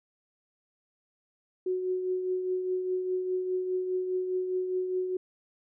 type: tone with tremolo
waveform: sine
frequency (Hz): 368.7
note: F#4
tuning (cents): -6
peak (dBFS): -25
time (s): 1.66-5.17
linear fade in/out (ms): 5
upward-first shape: triangle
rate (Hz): 4.9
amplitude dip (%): 50
effects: none